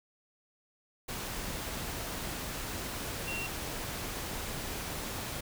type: tone in noise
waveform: sine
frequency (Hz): 2742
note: F7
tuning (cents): -32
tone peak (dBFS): -36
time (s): 3.27-3.47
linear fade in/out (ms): 10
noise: pink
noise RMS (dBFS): -38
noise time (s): 1.08-5.41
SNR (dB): -1
effects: none